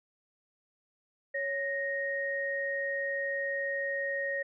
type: tone pair together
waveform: sine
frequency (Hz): 554.4 / 1866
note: C#5 / A#6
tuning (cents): 0 / +1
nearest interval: octave + major sixth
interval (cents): 2101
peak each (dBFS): -34 / -32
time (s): 1.34-4.43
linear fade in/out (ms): 10
effects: none